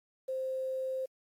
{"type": "tone with quantisation", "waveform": "sine", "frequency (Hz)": 523.3, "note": "C5", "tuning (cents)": 0, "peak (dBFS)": -32, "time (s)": [0.28, 1.06], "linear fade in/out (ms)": 10, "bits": 10, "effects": ["AAC 64 kbps"]}